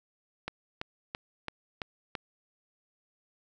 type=click train; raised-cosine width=0.3 ms; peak=-18 dBFS; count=6; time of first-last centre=0.48-2.152 s; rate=2.99 Hz; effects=none